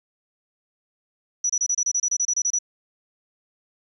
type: tone bursts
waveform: sine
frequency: 5890 Hz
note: F#8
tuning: 9 cents flat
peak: -19 dBFS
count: 14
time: 1.44-2.588 s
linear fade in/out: 5 ms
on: 56 ms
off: 28 ms
effects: 10-bit